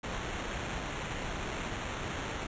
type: noise with sample-and-hold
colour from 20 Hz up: pink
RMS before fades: -37 dBFS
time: 0.03-2.47 s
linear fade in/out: 10 ms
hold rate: 4900 Hz
effects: resampled to 16000 Hz